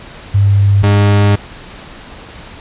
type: tone pair in turn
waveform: sine / 40% pulse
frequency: 100 / 101.81 Hz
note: G2 / G#2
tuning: +35 / -34 cents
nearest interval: unison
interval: 31 cents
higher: second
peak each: -6 dBFS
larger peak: neither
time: 0.34-0.83 / 0.83-1.36 s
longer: second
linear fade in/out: 10 ms
effects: pink hiss -33 dBFS RMS until 2.6 s + resampled to 8000 Hz